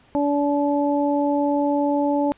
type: harmonic tone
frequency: 287.6 Hz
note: D4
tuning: 36 cents flat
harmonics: 1 / 2 / 3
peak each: -20 / -23 / -25 dBFS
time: 0.15-2.32 s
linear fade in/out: 0 ms
effects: pink hiss -55 dBFS RMS until 2.37 s + resampled to 8000 Hz